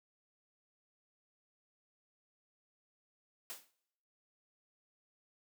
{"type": "noise with exponential decay", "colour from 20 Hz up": "white", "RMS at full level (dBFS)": -41, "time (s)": [3.5, 3.71], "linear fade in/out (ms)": 0, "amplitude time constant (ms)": 44, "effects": ["noise-tail reverb RT60 0.8 s tail -22 dB re dry", "high-pass 200 Hz 12 dB/octave"]}